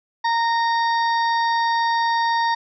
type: harmonic tone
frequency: 926 Hz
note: A#5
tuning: 12 cents flat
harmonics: 1 / 2 / 4 / 5 / 6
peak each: -18 / -25 / -32 / -34 / -37 dBFS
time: 0.24-2.55 s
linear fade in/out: 10 ms
effects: none